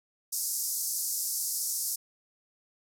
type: band-pass noise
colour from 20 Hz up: white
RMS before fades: -32 dBFS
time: 0.32-1.96 s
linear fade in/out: 10 ms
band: 5000 to 14000 Hz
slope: 48 dB/octave
effects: none